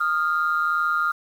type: tone pair together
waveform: sine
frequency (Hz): 1234.5 / 1396.9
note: D#6 / F6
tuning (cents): -14 / 0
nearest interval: major second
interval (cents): 214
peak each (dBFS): -22 / -21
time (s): 0-1.12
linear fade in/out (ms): 10
effects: tanh soft clip ceiling -13 dBFS + 8-bit